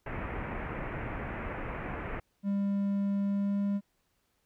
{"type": "low-pass noise", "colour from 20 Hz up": "pink", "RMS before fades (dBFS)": -37, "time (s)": [0.06, 2.2], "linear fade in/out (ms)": 5, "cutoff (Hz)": 2400, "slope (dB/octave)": 48}
{"type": "tone with pitch glide", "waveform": "triangle", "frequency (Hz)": [199.5, 200.9], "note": ["G3", "G3"], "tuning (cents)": [31, 43], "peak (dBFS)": -25, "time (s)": [2.43, 3.81], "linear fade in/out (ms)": 50, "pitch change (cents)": 12, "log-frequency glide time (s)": [3.18, 3.63]}
{"effects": ["pink hiss -75 dBFS RMS until 4.45 s"]}